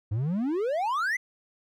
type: exponential sweep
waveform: triangle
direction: up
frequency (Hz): 98 to 2093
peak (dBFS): -23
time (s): 0.11-1.17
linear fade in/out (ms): 10
effects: none